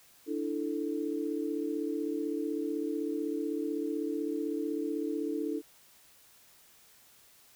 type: chord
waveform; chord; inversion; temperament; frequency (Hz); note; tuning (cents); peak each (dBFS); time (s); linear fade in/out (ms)
sine; D suspended second; none; equal; 293.7 / 329.6 / 440; D4 / E4 / A4; 0 / 0 / 0; -34 / -35 / -36; 0.26-5.62; 50
effects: white hiss -60 dBFS RMS until 7.55 s